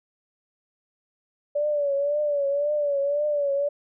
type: tone with vibrato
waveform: sine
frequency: 577 Hz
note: D5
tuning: 31 cents flat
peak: -21 dBFS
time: 1.55-3.69 s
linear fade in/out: 10 ms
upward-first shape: triangle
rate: 1.9 Hz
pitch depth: 76 cents each way
effects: none